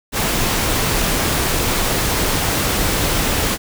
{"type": "noise", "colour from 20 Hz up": "pink", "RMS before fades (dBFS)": -18, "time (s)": [0.12, 3.58], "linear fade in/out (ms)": 50, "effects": []}